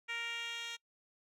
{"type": "tone with band-pass filter sweep", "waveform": "10% pulse", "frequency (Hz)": 466.2, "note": "A#4", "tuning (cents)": 0, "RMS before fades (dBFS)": -41, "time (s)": [0.08, 0.77], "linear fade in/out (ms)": 20, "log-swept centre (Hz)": [2300, 4000], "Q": 2.1, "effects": ["noise-tail reverb RT60 0.1 s tail -25 dB re dry"]}